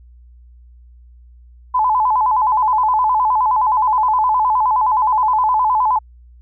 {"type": "tone with vibrato", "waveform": "sine", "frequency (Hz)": 932.3, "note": "A#5", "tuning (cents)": 0, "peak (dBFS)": -12, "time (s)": [1.74, 5.99], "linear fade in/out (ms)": 10, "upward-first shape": "square", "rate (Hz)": 9.6, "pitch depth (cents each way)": 130, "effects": ["added 60 Hz sine -41 dBFS peak until 6.41 s"]}